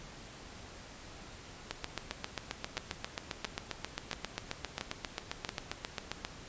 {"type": "two click trains", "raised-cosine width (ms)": 0.2, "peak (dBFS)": [-17, -17], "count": [35, 5], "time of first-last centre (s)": [[1.71, 6.249], [2.77, 5.491]], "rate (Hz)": [7.49, 1.47], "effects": ["pink hiss -50 dBFS RMS until 6.48 s", "resampled to 16000 Hz"]}